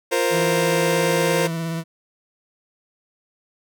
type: chord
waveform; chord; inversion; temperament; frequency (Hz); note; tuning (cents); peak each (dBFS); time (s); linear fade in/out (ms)
sawtooth; F suspended fourth; none; just; 349.2 / 465.6 / 523.8; F4 / Bb4 / C5; 0 / -2 / +2; -21 / -18 / -17; 0.11-1.48; 20
type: tone with vibrato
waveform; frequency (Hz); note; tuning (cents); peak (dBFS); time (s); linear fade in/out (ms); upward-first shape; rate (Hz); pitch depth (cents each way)
40% pulse; 164.81; E3; 0; -23; 0.3-1.84; 50; sine; 17; 23
effects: none